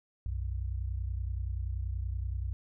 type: tone pair together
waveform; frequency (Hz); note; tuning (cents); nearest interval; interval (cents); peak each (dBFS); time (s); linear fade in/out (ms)
sine; 61.2 / 91.7; B1 / F#2; -15 / -15; perfect fifth; 700; -33 / -36; 0.26-2.53; 0
effects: none